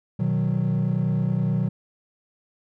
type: chord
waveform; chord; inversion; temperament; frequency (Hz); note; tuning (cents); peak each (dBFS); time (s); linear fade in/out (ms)
triangle; B major; none; equal; 123.47 / 155.56 / 185; B2 / D#3 / F#3; 0 / 0 / 0; -22; 0.19-1.69; 10
effects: tanh soft clip ceiling -13 dBFS